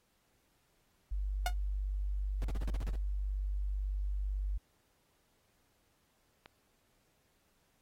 sine tone, 49 Hz, G1, in tune, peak -32 dBFS, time 1.11-4.58 s, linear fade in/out 10 ms
sawtooth tone with exponential decay, 722 Hz, F#5, 43 cents flat, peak -24 dBFS, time 1.46-1.54 s, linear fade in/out 2 ms, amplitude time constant 16 ms
brown noise bursts, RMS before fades -39 dBFS, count 9, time 2.42-2.957 s, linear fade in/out 0 ms, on 25 ms, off 39 ms
click, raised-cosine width 0.3 ms, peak -33 dBFS, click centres 6.459 s
effects pink hiss -74 dBFS RMS until 7.81 s + AAC 48 kbps

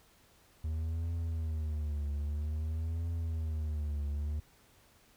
triangle tone with vibrato, 77.78 Hz, D#2, in tune, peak -30 dBFS, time 0.64-4.4 s, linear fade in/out 5 ms, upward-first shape triangle, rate 0.51 Hz, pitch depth 140 cents each way, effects pink hiss -64 dBFS RMS until 5.16 s

